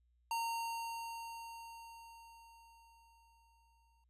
square tone with exponential decay, 921 Hz, A#5, 21 cents flat, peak -35 dBFS, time 0.31-4.04 s, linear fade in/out 2 ms, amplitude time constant 810 ms, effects added 60 Hz sine -70 dBFS peak until 4.09 s + resampled to 32000 Hz

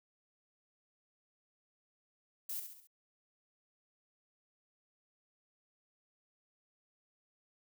violet noise with echo, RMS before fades -40 dBFS, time 2.49-2.6 s, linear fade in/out 5 ms, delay 68 ms, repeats 4, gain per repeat -6 dB, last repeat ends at 2.872 s, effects none

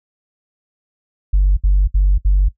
sine tone bursts, 47.81 Hz, G1, 43 cents flat, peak -8 dBFS, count 4, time 1.33-2.488 s, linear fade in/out 10 ms, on 240 ms, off 66 ms, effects noise-tail reverb RT60 0.1 s tail -17 dB re dry + tanh soft clip ceiling -6 dBFS

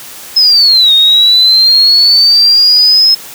sine linear two-way sweep, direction down then up, 5180 to 3692 to 5180 Hz, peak -3 dBFS, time 0.36-3.15 s, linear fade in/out 10 ms, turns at 0.93 s, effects white hiss -29 dBFS RMS until 3.34 s + high-pass 80 Hz 12 dB/octave

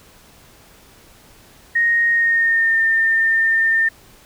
sine tone with pitch glide, 1864.7 to 1807.4 Hz, A#6 to A6, 0 to +46 cents, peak -13 dBFS, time 1.75-3.89 s, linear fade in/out 10 ms, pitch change -54 cents, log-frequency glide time 2.11-2.81 s, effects pink hiss -48 dBFS RMS until 4.25 s

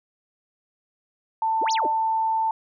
sine tone, 890 Hz, A5, 20 cents sharp, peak -20 dBFS, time 1.42-2.51 s, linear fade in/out 2 ms
sine exponential two-way sweep, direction up then down, 246.9 to 7030 to 246.9 Hz, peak -27 dBFS, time 1.61-1.87 s, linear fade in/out 10 ms, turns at 1.72 s
sine tone with exponential decay, 608 Hz, D#5, 40 cents flat, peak -26 dBFS, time 1.85-2.03 s, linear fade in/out 0 ms, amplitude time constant 38 ms
effects none

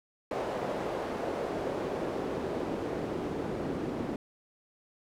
pink noise with band-pass filter sweep, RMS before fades -34 dBFS, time 0.31-4.16 s, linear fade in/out 2 ms, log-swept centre 560 to 310 Hz, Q 1.4, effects none

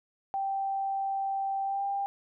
sine tone with pitch glide, 782 to 795.2 Hz, G5 to G5, -4 to +25 cents, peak -28 dBFS, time 0.34-2.06 s, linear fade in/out 0 ms, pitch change +29 cents, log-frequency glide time 1.64-1.84 s, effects none

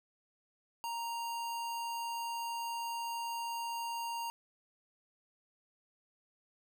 square tone, 932.3 Hz, A#5, in tune, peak -37 dBFS, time 0.84-4.3 s, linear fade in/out 0 ms, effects none

